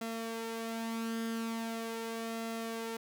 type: tone with flanger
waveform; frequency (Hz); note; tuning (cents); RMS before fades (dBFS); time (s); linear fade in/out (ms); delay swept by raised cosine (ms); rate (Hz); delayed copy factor
sawtooth; 227.2; A#3; -44; -38; 0.01-2.97; 5; 1.5 to 3.8; 0.41; +0.5
effects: none